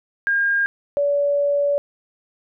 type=tone pair in turn; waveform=sine; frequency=1614 / 572.3 Hz; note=G#6 / D5; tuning=-50 / -45 cents; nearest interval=octave + tritone; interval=1795 cents; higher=first; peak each=-16 dBFS; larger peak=neither; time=0.27-0.66 / 0.97-1.78 s; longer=second; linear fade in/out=0 ms; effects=none